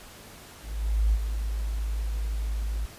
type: tone with ADSR envelope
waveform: sine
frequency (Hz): 53.4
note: G#1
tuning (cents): +49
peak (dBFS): -18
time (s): 0.61-2.86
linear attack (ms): 520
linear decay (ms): 48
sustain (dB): -8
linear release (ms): 7
effects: pink hiss -47 dBFS RMS until 2.98 s + resampled to 32000 Hz